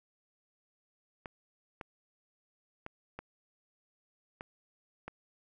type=clicks; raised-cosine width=0.5 ms; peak=-26 dBFS; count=6; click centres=1.258 / 1.812 / 2.864 / 3.19 / 4.409 / 5.08 s; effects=none